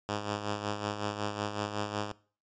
5% pulse tone with tremolo, 103.83 Hz, G#2, in tune, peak -19 dBFS, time 0.09-2.12 s, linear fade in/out 0 ms, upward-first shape sine, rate 5.4 Hz, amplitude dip 60%, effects noise-tail reverb RT60 0.4 s tail -20 dB re dry + resampled to 16000 Hz

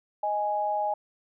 sine tone pair together, 622.3 / 830.7 Hz, D#5 / G#5, 0 / 0 cents, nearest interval perfect fourth, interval 500 cents, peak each -30 / -26 dBFS, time 0.23-0.94 s, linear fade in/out 5 ms, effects none

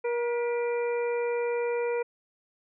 harmonic tone with a mistuned harmonic, 476.2 Hz, A#4, 37 cents sharp, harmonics 1 / 2 / 3 / 4 / 5, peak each -26 / -37 / -43 / -44 / -40 dBFS, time 0.04-2.03 s, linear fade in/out 10 ms, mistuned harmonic 4, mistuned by +58 cents, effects none

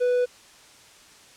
triangle tone, 493.9 Hz, B4, in tune, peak -17 dBFS, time 0-0.26 s, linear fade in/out 20 ms, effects white hiss -51 dBFS RMS until 1.36 s + low-pass 8000 Hz 12 dB/octave

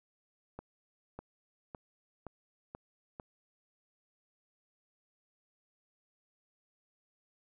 accelerating click train, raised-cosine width 1 ms, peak -29 dBFS, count 6, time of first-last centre 0.59-3.198 s, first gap 600 ms, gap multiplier 0.93, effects none

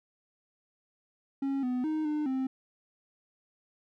triangle tone with pitch steps, 273.8 / 250.4 / 311.1 / 301.4 / 262.7 Hz, C#4 / B3 / D#4 / D4 / C4, -21 / +24 / 0 / +45 / +7 cents, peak -26 dBFS, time 1.42-2.47 s, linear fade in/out 5 ms, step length 210 ms, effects none

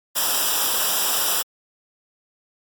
white noise with comb filter, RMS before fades -21 dBFS, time 0.15-1.43 s, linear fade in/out 20 ms, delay 0.46 ms, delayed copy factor -0.85, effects MP3 96 kbps

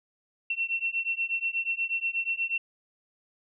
sine beating tone pair, 2707 / 2715.3 Hz, E7 / F7, +45 / -49 cents, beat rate 8.3 Hz, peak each -30 dBFS, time 0.5-2.58 s, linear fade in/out 5 ms, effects none

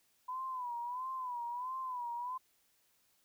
sine tone with vibrato, 996 Hz, B5, 14 cents sharp, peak -37 dBFS, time 0.28-2.38 s, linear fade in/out 10 ms, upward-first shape sine, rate 1.5 Hz, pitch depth 92 cents each way, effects white hiss -73 dBFS RMS until 3.24 s

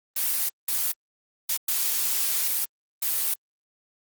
blue noise bursts at uneven times, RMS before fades -25 dBFS, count 5, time 0.16-0.49 / 0.68-0.92 / 1.49-1.57 / 1.68-2.65 / 3.02-3.34 s, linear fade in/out 5 ms, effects Opus 24 kbps

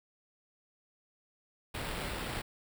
pink noise with sample-and-hold, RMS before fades -38 dBFS, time 1.74-2.42 s, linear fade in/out 10 ms, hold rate 6300 Hz, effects none

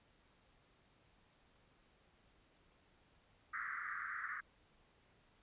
pink band-pass noise, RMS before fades -44 dBFS, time 3.53-4.41 s, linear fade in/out 10 ms, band 1200 to 2000 Hz, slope 96 dB/octave, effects pink hiss -71 dBFS RMS until 5.42 s + resampled to 8000 Hz

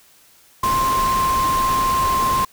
sine tone in noise, 1052 Hz, C6, 9 cents sharp, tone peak -16 dBFS, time 0.63-2.45 s, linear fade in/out 5 ms, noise pink, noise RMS -26 dBFS, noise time 0.63-2.45 s, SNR +7 dB, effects white hiss -52 dBFS RMS until 2.52 s

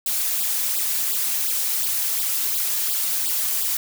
blue noise with flanger, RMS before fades -23 dBFS, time 0.06-3.77 s, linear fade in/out 2 ms, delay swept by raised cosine 0.23 to 4.13 ms, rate 2.8 Hz, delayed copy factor +0.85, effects none

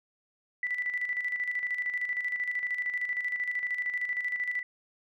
sine tone with tremolo, 1978 Hz, B6, 2 cents sharp, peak -27 dBFS, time 0.63-4.63 s, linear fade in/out 2 ms, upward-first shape square, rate 13 Hz, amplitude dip 55%, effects none

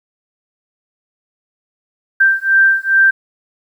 sine beating tone pair, 1570 / 1572.4 Hz, G6 / G6, +2 / +5 cents, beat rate 2.4 Hz, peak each -12 dBFS, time 2.2-3.11 s, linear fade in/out 10 ms, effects 8-bit

